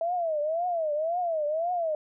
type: tone with vibrato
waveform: sine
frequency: 652 Hz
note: E5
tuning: 19 cents flat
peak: -25 dBFS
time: 0.01-1.95 s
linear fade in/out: 2 ms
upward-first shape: triangle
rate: 1.9 Hz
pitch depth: 200 cents each way
effects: none